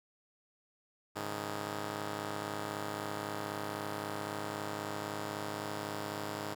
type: chord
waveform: 5% pulse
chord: Ab suspended fourth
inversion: none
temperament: just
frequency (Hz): 103.83 / 138.43 / 155.74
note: Ab2 / Db3 / Eb3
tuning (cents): 0 / -2 / +2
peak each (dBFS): -29 / -34 / -33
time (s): 1.15-6.55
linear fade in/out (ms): 20
effects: none